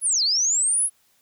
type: linear two-way sweep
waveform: sine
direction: down then up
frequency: 10850 to 4076 to 10850 Hz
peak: -18 dBFS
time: 0.01-0.9 s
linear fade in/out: 50 ms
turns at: 0.23 s
effects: white hiss -63 dBFS RMS until 1.21 s